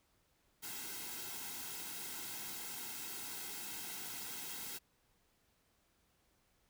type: noise with comb filter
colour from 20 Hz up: white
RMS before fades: -45 dBFS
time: 0.62-4.79 s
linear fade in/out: 20 ms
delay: 1.7 ms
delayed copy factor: -0.7
effects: pink hiss -75 dBFS RMS until 6.69 s